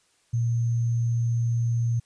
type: tone with sample-and-hold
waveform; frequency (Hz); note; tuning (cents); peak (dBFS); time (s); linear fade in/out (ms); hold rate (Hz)
sine; 116.9; A#2; +5; -21; 0.33-2; 10; 6300
effects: white hiss -65 dBFS RMS until 2.05 s + resampled to 22050 Hz